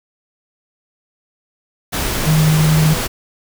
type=tone in noise; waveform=sine; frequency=155.56 Hz; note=D#3; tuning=in tune; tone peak=-10 dBFS; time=2.26-2.95 s; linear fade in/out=20 ms; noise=pink; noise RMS=-20 dBFS; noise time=1.92-3.08 s; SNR=+7 dB; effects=none